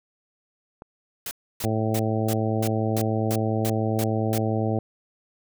click, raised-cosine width 1 ms, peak -26 dBFS, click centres 0.821 s
white noise bursts, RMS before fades -32 dBFS, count 10, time 1.26-4.38 s, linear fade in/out 2 ms, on 51 ms, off 290 ms
harmonic tone, 110 Hz, A2, in tune, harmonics 1 / 2 / 3 / 4 / 5 / 6 / 7, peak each -25 / -28 / -30 / -31 / -32 / -33 / -33 dBFS, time 1.64-4.79 s, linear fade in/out 0 ms
effects none

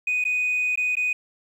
sine tone with dropouts, 2489 Hz, D#7, in tune, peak -19 dBFS, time 0.07-1.13 s, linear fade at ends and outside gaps 5 ms, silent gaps 0.241-0.251 / 0.757-0.774 / 0.954-0.968 s, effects tanh soft clip ceiling -18 dBFS + 9-bit

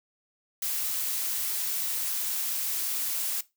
blue noise, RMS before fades -30 dBFS, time 0.62-3.41 s, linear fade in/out 5 ms, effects noise-tail reverb RT60 0.2 s tail -17 dB re dry

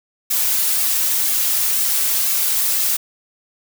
blue noise with flanger, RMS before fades -18 dBFS, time 0.3-2.97 s, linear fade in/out 10 ms, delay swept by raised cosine 2 to 4.3 ms, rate 2 Hz, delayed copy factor -0.7, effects none

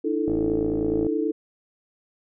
sine chord, D suspended second, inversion none, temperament equal with one note detuned, 300.2 / 329.6 / 440 Hz, D4 / E4 / A4, +38 / 0 / 0 cents, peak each -26 dBFS, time 0.04-1.32 s, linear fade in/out 10 ms
click train, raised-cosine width 2 ms, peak -17 dBFS, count 44, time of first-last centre 0.28-1.066 s, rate 54.7 Hz
effects none

